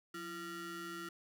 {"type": "ring-modulated tone", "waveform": "35% pulse", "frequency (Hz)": 518, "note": "C5", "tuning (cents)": -17, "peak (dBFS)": -38, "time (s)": [0.14, 1.09], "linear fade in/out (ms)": 5, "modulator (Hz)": 856, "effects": []}